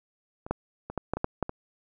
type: clicks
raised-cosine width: 1 ms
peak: -25 / -12 / -22 / -15 / -13 / -17 / -11 / -12 / -19 dBFS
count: 9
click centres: 0.465 / 0.51 / 0.9 / 0.977 / 1.136 / 1.17 / 1.244 / 1.427 / 1.494 s
effects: none